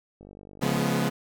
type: click train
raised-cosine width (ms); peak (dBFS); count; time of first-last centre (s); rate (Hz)
2; -33; 30; 0.21-0.795; 49.6
type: chord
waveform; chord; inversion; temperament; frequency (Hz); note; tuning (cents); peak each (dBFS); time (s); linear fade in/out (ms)
sawtooth; C# dominant seventh; none; equal with one note detuned; 138.59 / 174.61 / 211.5 / 246.9; C#3 / E#3 / G#3 / B3; 0 / 0 / +32 / 0; -25; 0.61-1.1; 20
effects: none